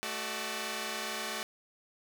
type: tone cluster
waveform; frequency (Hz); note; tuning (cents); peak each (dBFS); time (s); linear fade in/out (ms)
5% pulse; 218.9 / 375.2 / 593; A3 / F#4 / D5; -9 / +24 / +17; -28; 0.03-1.43; 0
effects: none